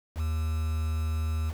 triangle tone with quantisation, 78.9 Hz, D#2, 25 cents sharp, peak -24 dBFS, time 0.15-1.54 s, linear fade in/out 50 ms, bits 7, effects none

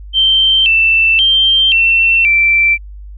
sine tone with pitch steps, 3127 / 2664 / 3152 / 2696 / 2341 Hz, G7 / E7 / G7 / E7 / D7, -5 / +18 / +9 / +38 / -6 cents, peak -7 dBFS, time 0.13-2.78 s, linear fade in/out 50 ms, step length 530 ms, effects added 50 Hz sine -28 dBFS peak until 3.17 s

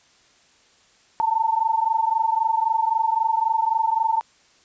sine tone pair together, 884.2 / 908 Hz, A5 / A#5, +8 / -46 cents, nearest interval unison, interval 46 cents, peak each -21 dBFS, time 1.2-4.21 s, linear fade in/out 0 ms, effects white hiss -57 dBFS RMS until 4.64 s + resampled to 16000 Hz

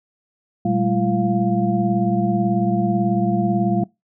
sine tone cluster, 119.5 / 193.7 / 211.9 / 340.7 / 699 Hz, A#2 / G3 / G#3 / F4 / F5, +43 / -20 / +35 / -43 / +1 cents, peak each -25 / -20 / -23 / -24 / -24 dBFS, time 0.65-3.84 s, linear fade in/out 5 ms, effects noise-tail reverb RT60 0.2 s tail -23 dB re dry

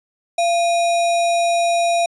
sine tone with sample-and-hold, 685 Hz, F5, 34 cents flat, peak -14 dBFS, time 0.38-2.06 s, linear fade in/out 5 ms, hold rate 3150 Hz, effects resampled to 24000 Hz

